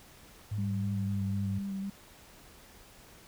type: tone with pitch glide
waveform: sine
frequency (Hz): 104.2 to 100.53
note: G#2 to G2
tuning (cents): +6 to +44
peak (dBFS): -31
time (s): 0.51-1.59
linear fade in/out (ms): 10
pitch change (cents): -62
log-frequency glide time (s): 0.93-1.19
type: tone with vibrato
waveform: sine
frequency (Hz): 196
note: G3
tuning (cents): 0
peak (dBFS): -33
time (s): 0.58-1.9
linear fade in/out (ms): 5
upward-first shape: square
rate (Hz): 4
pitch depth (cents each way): 18
effects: pink hiss -55 dBFS RMS until 3.27 s